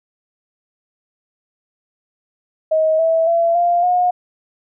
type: tone with pitch steps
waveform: sine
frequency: 632 / 652.8 / 674.2 / 696.4 / 719.3 Hz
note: D#5 / E5 / E5 / F5 / F#5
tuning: +27 / -17 / +39 / -5 / -49 cents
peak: -12 dBFS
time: 2.71-4.11 s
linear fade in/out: 10 ms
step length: 280 ms
effects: none